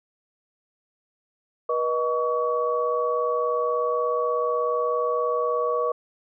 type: tone cluster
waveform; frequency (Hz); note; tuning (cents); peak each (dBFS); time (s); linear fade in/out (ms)
sine; 484.4 / 621 / 1129; B4 / D#5 / C#6; -34 / -3 / +31; -24 / -28 / -26; 1.69-5.92; 5
effects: none